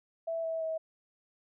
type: tone with pitch steps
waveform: sine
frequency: 659.3 / 651 / 642.8 Hz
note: E5 / E5 / E5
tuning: 0 / -22 / -44 cents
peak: -31 dBFS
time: 0.27-0.78 s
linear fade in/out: 10 ms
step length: 170 ms
effects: none